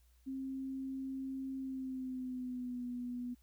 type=tone with pitch glide; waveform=sine; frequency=266.2 to 245.5 Hz; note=C4 to B3; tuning=+30 to -10 cents; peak=-38 dBFS; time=0.26-3.35 s; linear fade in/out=20 ms; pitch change=-140 cents; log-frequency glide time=1.58-2.84 s; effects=added 60 Hz sine -64 dBFS peak until 3.42 s + white hiss -75 dBFS RMS until 3.42 s